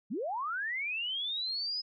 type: linear sweep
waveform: sine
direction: up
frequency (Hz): 164.81 to 5100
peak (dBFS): -32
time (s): 0.1-1.82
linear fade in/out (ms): 20
effects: none